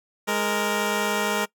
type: tone pair together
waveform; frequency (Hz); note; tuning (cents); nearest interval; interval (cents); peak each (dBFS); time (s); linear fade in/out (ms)
10% pulse; 207.7 / 466.2; G#3 / A#4; 0 / 0; octave + major second; 1400; -17; 0.27-1.46; 20
effects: noise-tail reverb RT60 0.1 s tail -22 dB re dry